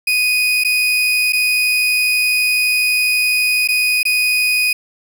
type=tone with dropouts; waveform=35% pulse; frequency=2489 Hz; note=D#7; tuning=in tune; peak=-11 dBFS; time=0.07-4.73 s; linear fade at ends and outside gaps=5 ms; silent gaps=0.638-0.647 / 1.324-1.331 / 3.676-3.686 / 4.031-4.052 s; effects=none